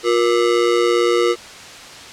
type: ring-modulated tone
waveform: square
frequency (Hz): 415.3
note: G#4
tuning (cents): 0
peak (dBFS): -11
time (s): 0.03-1.36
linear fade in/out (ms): 50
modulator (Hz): 58.8
effects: white hiss -36 dBFS RMS until 2.12 s + low-pass 6000 Hz 12 dB/octave